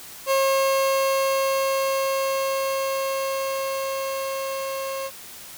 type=tone with level ramp; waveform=30% pulse; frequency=540 Hz; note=C#5; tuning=45 cents flat; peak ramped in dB=-15 to -25 dBFS; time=0.26-5.11 s; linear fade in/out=50 ms; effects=white hiss -41 dBFS RMS until 5.57 s